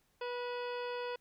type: harmonic tone with a mistuned harmonic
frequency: 488.3 Hz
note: B4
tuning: 20 cents flat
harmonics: 1 / 2 / 3 / 4 / 5 / 6 / 7 / 9 / 10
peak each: -38 / -43 / -48 / -53 / -50 / -55 / -54 / -58 / -59 dBFS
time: 0.21-1.16 s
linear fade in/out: 5 ms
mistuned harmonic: 5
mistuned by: +66 cents
effects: pink hiss -74 dBFS RMS until 1.2 s